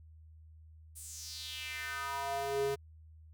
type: tone with high-pass filter sweep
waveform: square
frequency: 138.59 Hz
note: C#3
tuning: in tune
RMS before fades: -38 dBFS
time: 0.95-2.76 s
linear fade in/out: 20 ms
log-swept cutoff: 9600 to 310 Hz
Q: 3.4
effects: added 79 Hz sine -53 dBFS peak until 3.33 s